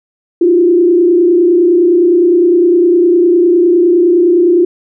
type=tone with frequency modulation; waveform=sine; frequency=349.2 Hz; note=F4; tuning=in tune; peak=-5 dBFS; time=0.41-4.65 s; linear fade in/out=5 ms; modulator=29.8 Hz; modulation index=0.72; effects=none